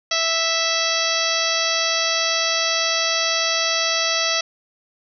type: harmonic tone with a mistuned harmonic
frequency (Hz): 658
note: E5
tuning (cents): -3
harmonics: 1 / 2 / 3 / 4 / 5 / 6 / 7 / 8 / 9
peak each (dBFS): -27 / -27 / -27 / -27 / -27 / -27 / -27 / -27 / -27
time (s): 0.11-4.41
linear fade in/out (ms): 5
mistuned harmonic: 8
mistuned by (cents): +26
effects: none